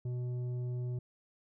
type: tone with tanh clipping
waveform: sine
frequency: 123.7 Hz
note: B2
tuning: 3 cents sharp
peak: -35 dBFS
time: 0.05-0.99 s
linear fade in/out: 5 ms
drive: 8 dB
effects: none